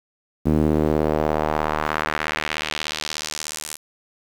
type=tone with band-pass filter sweep; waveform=sawtooth; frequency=76.7 Hz; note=D#2; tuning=24 cents flat; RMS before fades=-23 dBFS; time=0.45-3.77 s; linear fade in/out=20 ms; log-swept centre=250 to 9600 Hz; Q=1.4; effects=7-bit